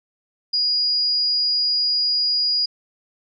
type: tone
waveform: sine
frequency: 4884 Hz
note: D#8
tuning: 33 cents flat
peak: -17 dBFS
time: 0.53-2.66 s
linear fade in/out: 10 ms
effects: none